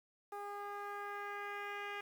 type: tone with low-pass filter sweep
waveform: 10% pulse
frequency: 407.3 Hz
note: G#4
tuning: 34 cents flat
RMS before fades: -44 dBFS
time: 0.32-2.01 s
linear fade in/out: 5 ms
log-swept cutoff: 950 to 2600 Hz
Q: 1.5
effects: 10-bit